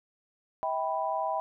sine chord, E minor, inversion none, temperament equal with one note detuned, 643.1 / 784 / 987.8 Hz, E5 / G5 / B5, -43 / 0 / 0 cents, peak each -32 dBFS, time 0.63-1.4 s, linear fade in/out 0 ms, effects none

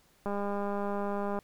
click train, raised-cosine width 1 ms, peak -21 dBFS, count 229, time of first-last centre 0.26-1.389 s, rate 202 Hz, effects pink hiss -65 dBFS RMS until 1.43 s

